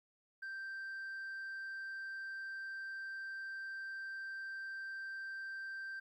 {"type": "tone", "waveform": "sine", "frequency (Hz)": 1568, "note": "G6", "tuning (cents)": 0, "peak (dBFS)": -39, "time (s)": [0.42, 6], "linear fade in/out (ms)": 10, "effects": ["tanh soft clip ceiling -41 dBFS", "13-bit"]}